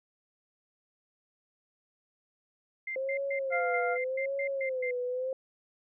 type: tone bursts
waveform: sine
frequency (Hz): 2093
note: C7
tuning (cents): 0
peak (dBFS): -33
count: 10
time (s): 2.87-4.91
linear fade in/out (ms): 5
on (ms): 87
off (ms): 130
type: tone with vibrato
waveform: sine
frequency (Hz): 523.3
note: C5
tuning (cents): 0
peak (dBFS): -30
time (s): 2.96-5.33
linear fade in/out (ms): 2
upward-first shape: sine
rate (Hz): 0.86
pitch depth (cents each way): 100
type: harmonic tone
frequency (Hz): 699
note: F5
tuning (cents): +1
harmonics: 1 / 2 / 3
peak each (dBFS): -31 / -34 / -36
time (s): 3.5-3.98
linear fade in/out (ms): 50
effects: none